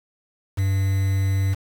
triangle tone with quantisation, 97.1 Hz, G2, 16 cents flat, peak -16 dBFS, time 0.57-1.55 s, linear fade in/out 20 ms, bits 6, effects none

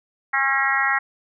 harmonic tone with a mistuned harmonic, 271.6 Hz, C#4, 35 cents flat, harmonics 3 / 4 / 5 / 6 / 7 / 8, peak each -26 / -27 / -25 / -26 / -21 / -28 dBFS, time 0.33-0.99 s, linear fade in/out 10 ms, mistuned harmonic 8, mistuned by -16 cents, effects none

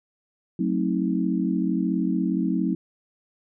sine chord, F# diminished seventh, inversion none, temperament just, 185 / 222 / 266.4 / 319.7 Hz, F#3 / A3 / C4 / Eb4, 0 / +16 / +31 / +47 cents, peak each -25 / -28 / -27 / -27 dBFS, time 0.59-2.75 s, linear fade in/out 5 ms, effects none

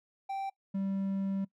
triangle tone pair in turn, 781 / 194.7 Hz, G5 / G3, -7 / -12 cents, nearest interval 2 octaves, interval 2405 cents, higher first, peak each -31 / -28 dBFS, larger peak second, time 0.29-0.5 / 0.74-1.45 s, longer second, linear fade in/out 10 ms, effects noise-tail reverb RT60 0.1 s tail -21 dB re dry

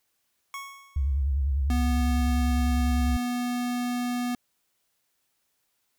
25% pulse tone with exponential decay, 1104 Hz, C#6, 7 cents flat, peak -29 dBFS, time 0.54-1.23 s, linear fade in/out 1 ms, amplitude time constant 150 ms
sine tone with vibrato, 69 Hz, C#2, 7 cents flat, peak -22 dBFS, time 0.96-3.17 s, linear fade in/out 5 ms, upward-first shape triangle, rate 10 Hz, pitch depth 130 cents each way
square tone, 244.8 Hz, B3, 15 cents flat, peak -27 dBFS, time 1.7-4.35 s, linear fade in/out 2 ms
effects white hiss -74 dBFS RMS until 5.98 s

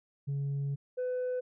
sine tone pair in turn, 140.2 / 502.4 Hz, C#3 / B4, +20 / +30 cents, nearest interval octave + minor seventh, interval 2210 cents, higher second, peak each -28 dBFS, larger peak neither, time 0.27-0.76 / 0.97-1.41 s, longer first, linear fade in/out 20 ms, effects tanh soft clip ceiling -29 dBFS

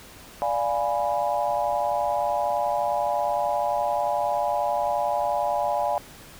sine chord, D diminished seventh, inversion none, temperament equal, 587.3 / 698.5 / 830.6 / 987.8 Hz, D5 / F5 / Ab5 / Cb6, 0 / 0 / 0 / 0 cents, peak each -27 / -27 / -26 / -31 dBFS, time 0.42-5.98 s, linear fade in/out 0 ms, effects pink hiss -46 dBFS RMS until 6.39 s

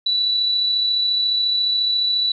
sine tone with amplitude modulation, 3951 Hz, B7, in tune, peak -15 dBFS, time 0.06-2.32 s, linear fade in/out 5 ms, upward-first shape sine, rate 34.3 Hz, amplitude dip 30%, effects none

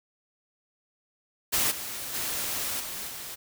white noise with level steps, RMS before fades -25 / -36 / -31 / -36 / -39 dBFS, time 1.52-3.36 s, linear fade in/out 20 ms, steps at 1.7 / 2.13 / 2.79 / 3.07 s, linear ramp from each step 20 ms, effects none

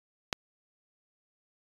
click, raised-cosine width 0.2 ms, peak -10 dBFS, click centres 0.328 s, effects resampled to 24000 Hz

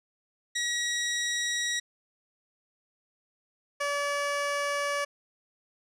15% pulse tone pair in turn, 1910 / 573.3 Hz, A#6 / D5, +42 / -42 cents, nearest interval octave + major sixth, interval 2084 cents, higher first, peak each -21 dBFS, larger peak neither, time 0.55-1.8 / 3.8-5.05 s, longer neither, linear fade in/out 10 ms, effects low-pass 9000 Hz 12 dB/octave

